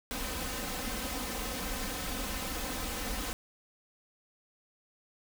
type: noise with comb filter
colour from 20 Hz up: pink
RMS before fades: -36 dBFS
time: 0.11-3.33 s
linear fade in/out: 0 ms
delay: 3.9 ms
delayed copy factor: +0.75
effects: none